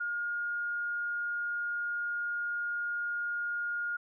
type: tone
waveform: sine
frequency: 1423 Hz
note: F6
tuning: 32 cents sharp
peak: -31 dBFS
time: 0-3.97 s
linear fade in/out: 10 ms
effects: none